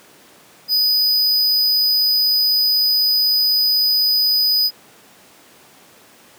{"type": "tone", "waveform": "square", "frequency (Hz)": 4978, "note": "D#8", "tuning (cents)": 0, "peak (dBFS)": -14, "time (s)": [0.68, 4.71], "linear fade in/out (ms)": 50, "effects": ["pink hiss -47 dBFS RMS until 6.38 s", "high-pass 200 Hz 12 dB/octave"]}